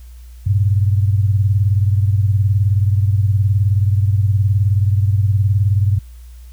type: beating tone pair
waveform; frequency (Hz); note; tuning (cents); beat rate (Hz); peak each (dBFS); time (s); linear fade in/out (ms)
sine; 98 / 117; G2 / A#2; 0 / +7; 19; -12 / -19; 0.46-5.99; 10
effects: added 60 Hz sine -34 dBFS peak until 6.52 s + white hiss -53 dBFS RMS until 6.52 s